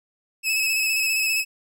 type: tone with vibrato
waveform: sawtooth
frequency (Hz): 2590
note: E7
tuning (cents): -31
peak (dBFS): -17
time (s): 0.43-1.45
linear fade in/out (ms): 50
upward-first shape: square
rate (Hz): 15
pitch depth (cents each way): 23
effects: none